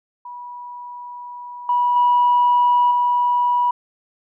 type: tone with level steps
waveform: sine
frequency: 975 Hz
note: B5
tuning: 23 cents flat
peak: -31 / -14 / -11 / -14 dBFS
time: 0.25-3.71 s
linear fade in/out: 5 ms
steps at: 1.69 / 1.96 / 2.91 s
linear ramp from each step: 2 ms
effects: tanh soft clip ceiling -8 dBFS